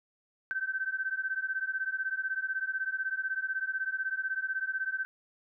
sine beating tone pair, 1537 / 1553 Hz, G6 / G6, -35 / -17 cents, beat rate 16 Hz, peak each -33 / -34 dBFS, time 0.51-5.05 s, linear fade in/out 0 ms, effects none

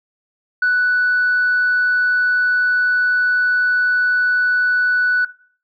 sine tone, 1484 Hz, F#6, 5 cents sharp, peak -11 dBFS, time 0.62-5.25 s, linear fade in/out 5 ms, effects noise-tail reverb RT60 0.5 s tail -20 dB re dry + tanh soft clip ceiling -10 dBFS

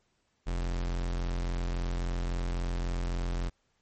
45% pulse tone, 43.65 Hz, F1, in tune, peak -29 dBFS, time 0.46-3.5 s, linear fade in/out 20 ms, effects pink hiss -74 dBFS RMS until 3.81 s + MP3 32 kbps

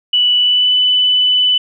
sine tone with pitch glide, 2960 to 2994 Hz, F#7 to F#7, 0 to +20 cents, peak -9 dBFS, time 0.13-1.58 s, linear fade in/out 5 ms, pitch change +20 cents, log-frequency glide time 0.37-0.73 s, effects none

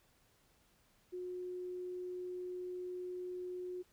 sine tone, 362 Hz, F#4, 38 cents flat, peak -40 dBFS, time 1.12-3.83 s, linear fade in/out 20 ms, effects pink hiss -71 dBFS RMS until 3.92 s

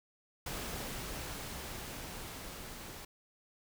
pink noise with level ramp, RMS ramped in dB -40 to -47 dBFS, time 0.46-3.05 s, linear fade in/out 5 ms, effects none

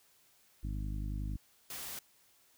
harmonic tone, 51 Hz, G#1, 31 cents flat, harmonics 1 / 2 / 3 / 4 / 5 / 6, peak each -36 / -42 / -46 / -48 / -50 / -52 dBFS, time 0.63-1.37 s, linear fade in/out 10 ms
white noise, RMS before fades -43 dBFS, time 1.7-1.99 s, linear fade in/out 2 ms
effects white hiss -67 dBFS RMS until 2.57 s

